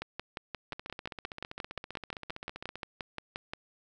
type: two click trains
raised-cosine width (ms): 0.3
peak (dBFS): -20 / -24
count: 21 / 32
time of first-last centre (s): 0.02-3.535 / 0.73-2.756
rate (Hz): 5.69 / 15.3
effects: none